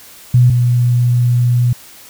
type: tone pair in turn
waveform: sine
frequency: 123.47 / 121.91 Hz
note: B2 / B2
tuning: 0 / -22 cents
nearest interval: unison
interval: 22 cents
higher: first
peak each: -5 / -9 dBFS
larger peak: first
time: 0.34-0.5 / 0.5-1.73 s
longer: second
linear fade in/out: 5 ms
effects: white hiss -39 dBFS RMS until 2.09 s